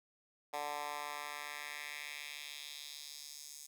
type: tone with high-pass filter sweep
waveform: 10% pulse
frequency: 146.83 Hz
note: D3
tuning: in tune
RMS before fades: -45 dBFS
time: 0.53-3.67 s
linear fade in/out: 10 ms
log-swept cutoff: 740 to 6800 Hz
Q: 1.8
effects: none